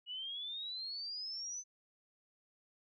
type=exponential sweep; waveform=sine; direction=up; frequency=2900 to 6150 Hz; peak=-40 dBFS; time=0.06-1.64 s; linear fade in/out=50 ms; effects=none